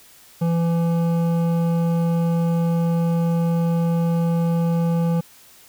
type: tone with hard clipping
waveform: sine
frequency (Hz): 168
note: E3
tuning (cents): +33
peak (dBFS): -19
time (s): 0.41-5.21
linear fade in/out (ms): 10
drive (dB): 11
effects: white hiss -49 dBFS RMS until 5.68 s